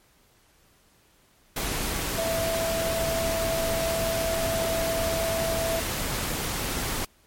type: tone in noise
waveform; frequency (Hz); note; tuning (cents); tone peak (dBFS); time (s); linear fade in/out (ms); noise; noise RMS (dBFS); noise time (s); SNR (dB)
sine; 660; E5; +2; -26; 2.18-5.8; 5; pink; -29; 1.56-7.05; 0
effects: pink hiss -61 dBFS RMS until 7.26 s + MP3 64 kbps